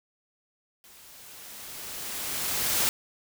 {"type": "noise with level ramp", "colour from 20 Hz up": "white", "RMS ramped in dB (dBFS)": [-53, -24], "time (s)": [0.84, 2.89], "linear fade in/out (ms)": 0, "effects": []}